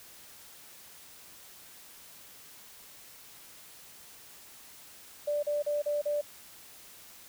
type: tone bursts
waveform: sine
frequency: 587.3 Hz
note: D5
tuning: in tune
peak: -27 dBFS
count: 5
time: 5.27-6.214 s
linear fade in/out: 10 ms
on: 160 ms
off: 36 ms
effects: white hiss -52 dBFS RMS until 7.28 s